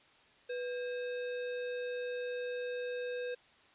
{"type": "tone with sample-and-hold", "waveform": "sine", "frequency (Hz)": 493.1, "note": "B4", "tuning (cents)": -3, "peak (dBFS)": -35, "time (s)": [0.49, 3.35], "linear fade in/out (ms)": 10, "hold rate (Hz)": 2100, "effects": ["white hiss -63 dBFS RMS until 3.74 s", "resampled to 8000 Hz"]}